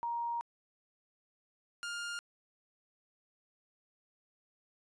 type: tone pair in turn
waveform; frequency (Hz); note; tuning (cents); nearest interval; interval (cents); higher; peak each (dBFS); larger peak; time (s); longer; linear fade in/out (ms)
sine / sawtooth; 940 / 1408.4; A#5 / F6; +14 / +14; perfect fifth; 700; second; -33 / -34; first; 0.03-0.41 / 1.83-2.19; first; 0
effects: resampled to 22050 Hz